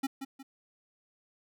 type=tone with echo; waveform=square; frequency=270.2 Hz; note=C#4; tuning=44 cents flat; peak=-29 dBFS; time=0.03-0.07 s; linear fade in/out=10 ms; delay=180 ms; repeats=2; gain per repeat=-8 dB; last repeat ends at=0.43 s; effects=none